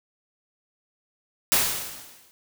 white noise with exponential decay, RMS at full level -18 dBFS, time 1.52-2.31 s, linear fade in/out 0 ms, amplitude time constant 170 ms, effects none

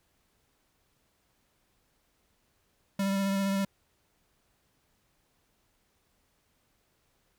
square tone with vibrato, 196 Hz, G3, in tune, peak -27 dBFS, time 2.99-3.65 s, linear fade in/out 5 ms, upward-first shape triangle, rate 15 Hz, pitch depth 22 cents each way, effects pink hiss -72 dBFS RMS until 7.38 s

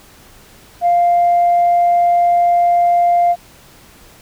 sine tone, 698 Hz, F5, 1 cent flat, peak -8 dBFS, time 0.81-3.36 s, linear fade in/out 50 ms, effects tanh soft clip ceiling -6 dBFS + pink hiss -44 dBFS RMS until 4.21 s

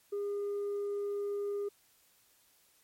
sine tone with tanh clipping, 406.2 Hz, G#4, 38 cents flat, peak -33 dBFS, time 0.12-1.69 s, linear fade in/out 10 ms, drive 1 dB, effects white hiss -67 dBFS RMS until 2.83 s + MP3 64 kbps

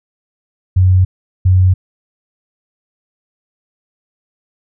sine tone pair in turn, 92.5 / 92.5 Hz, F#2 / F#2, 0 / 0 cents, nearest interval unison, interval 0 cents, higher neither, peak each -6 dBFS, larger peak neither, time 0.76-1.05 / 1.45-1.74 s, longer neither, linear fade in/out 10 ms, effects none

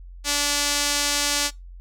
sawtooth tone with band-pass filter, 289.2 Hz, D4, 27 cents flat, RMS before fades -23 dBFS, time 0.24-1.51 s, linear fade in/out 50 ms, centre 6100 Hz, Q 1, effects noise-tail reverb RT60 0.2 s tail -22 dB re dry + added 44 Hz sine -38 dBFS peak until 1.8 s

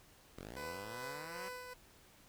5% pulse linear sweep, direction up, 38.69 to 192.3 Hz, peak -36 dBFS, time 0.36-1.49 s, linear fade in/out 10 ms
15% pulse tone with tremolo, 500 Hz, B4, 21 cents sharp, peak -36 dBFS, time 0.56-1.74 s, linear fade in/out 10 ms, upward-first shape triangle, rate 2.5 Hz, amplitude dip 50%
effects pink hiss -63 dBFS RMS until 2.28 s

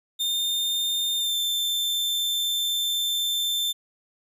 40% pulse tone with pitch glide, 3622 to 3556 Hz, A7 to A7, +49 to +18 cents, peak -22 dBFS, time 0.19-3.73 s, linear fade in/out 20 ms, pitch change -31 cents, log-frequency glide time 1.16-1.36 s, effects none

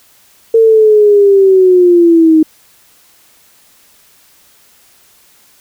sine linear sweep, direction down, 455.8 to 311.1 Hz, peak -3 dBFS, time 0.54-2.43 s, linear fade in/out 5 ms, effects white hiss -47 dBFS RMS until 5.6 s

